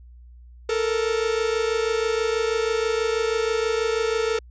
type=tone pair together; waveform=45% pulse; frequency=440 / 466.2 Hz; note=A4 / A#4; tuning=0 / 0 cents; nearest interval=minor second; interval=100 cents; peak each=-23 / -25 dBFS; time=0.69-4.39 s; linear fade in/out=5 ms; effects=added 60 Hz sine -43 dBFS peak until 4.5 s + resampled to 16000 Hz